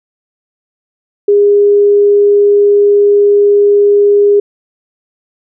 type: tone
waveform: sine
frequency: 408.2 Hz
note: G#4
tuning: 30 cents flat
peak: -4 dBFS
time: 1.28-4.4 s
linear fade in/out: 5 ms
effects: none